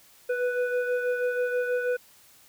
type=tone with frequency modulation; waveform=sine; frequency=492.4 Hz; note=B4; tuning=5 cents flat; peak=-24 dBFS; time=0.29-1.97 s; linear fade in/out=10 ms; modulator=991 Hz; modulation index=0.86; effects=white hiss -56 dBFS RMS until 2.48 s